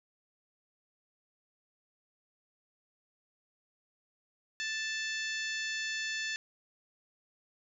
harmonic tone, 880 Hz, A5, in tune, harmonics 2 / 3 / 4 / 5 / 6 / 7 / 8, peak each -36 / -40 / -42 / -44 / -46 / -47 / -48 dBFS, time 4.6-6.36 s, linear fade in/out 0 ms, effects none

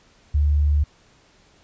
sine tone, 73.4 Hz, D2, in tune, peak -15 dBFS, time 0.34-0.84 s, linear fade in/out 10 ms, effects pink hiss -56 dBFS RMS until 1.63 s + resampled to 16000 Hz

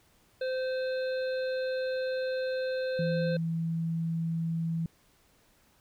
harmonic tone, 517 Hz, C5, 21 cents flat, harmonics 1 / 3 / 5 / 7 / 8, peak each -29 / -40 / -49 / -50 / -47 dBFS, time 0.41-3.37 s, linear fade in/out 5 ms
sine tone, 164.81 Hz, E3, in tune, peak -28 dBFS, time 2.99-4.86 s, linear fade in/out 2 ms
effects pink hiss -65 dBFS RMS until 5.8 s

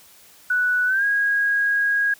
sine tone with pitch glide, 1480 to 1642.2 Hz, F#6 to G#6, 0 to -20 cents, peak -17 dBFS, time 0.5-2.14 s, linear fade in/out 5 ms, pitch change +180 cents, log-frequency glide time 0.86-1.05 s, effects white hiss -50 dBFS RMS until 2.19 s

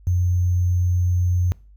sine tone with sample-and-hold, 89.2 Hz, F2, 37 cents sharp, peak -16 dBFS, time 0.07-1.52 s, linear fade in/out 0 ms, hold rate 6300 Hz, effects noise-tail reverb RT60 0.4 s tail -23 dB re dry + added 50 Hz sine -45 dBFS peak until 1.76 s

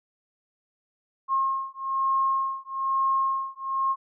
sine beating tone pair, 1074 / 1075.1 Hz, C6 / C6, +45 / +47 cents, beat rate 1.1 Hz, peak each -26 dBFS, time 1.28-3.96 s, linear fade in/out 50 ms, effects none

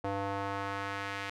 square tone with band-pass filter sweep, 99.2 Hz, G2, 21 cents sharp, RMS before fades -36 dBFS, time 0.04-1.3 s, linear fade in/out 5 ms, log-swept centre 690 to 2100 Hz, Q 1.2, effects none

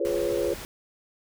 sine chord, C# dominant seventh, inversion first, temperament just, 346.5 / 415.8 / 498.9 / 554.4 Hz, E#4 / G#4 / B4 / C#5, -14 / +2 / +17 / 0 cents, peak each -29 dBFS, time 0-0.54 s, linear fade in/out 5 ms
pink noise, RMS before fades -39 dBFS, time 0.05-0.65 s, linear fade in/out 0 ms
effects none

